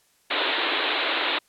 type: band-pass noise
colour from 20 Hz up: white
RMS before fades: -25 dBFS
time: 0.3-1.39 s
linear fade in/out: 10 ms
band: 270 to 4000 Hz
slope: 96 dB/octave
effects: white hiss -63 dBFS RMS until 1.48 s + low-pass 12000 Hz 12 dB/octave